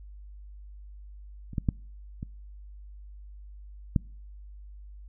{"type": "clicks", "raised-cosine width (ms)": 5, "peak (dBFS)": [-28, -15, -11, -23, -10], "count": 5, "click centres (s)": [1.533, 1.582, 1.688, 2.229, 3.962], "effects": ["noise-tail reverb RT60 0.5 s tail -26 dB re dry", "added 50 Hz sine -43 dBFS peak until 5.08 s"]}